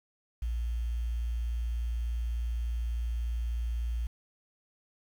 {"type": "tone with quantisation", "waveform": "sine", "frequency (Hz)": 58.27, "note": "A#1", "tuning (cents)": 0, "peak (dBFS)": -29, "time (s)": [0.42, 4.07], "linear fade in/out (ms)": 5, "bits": 9, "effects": []}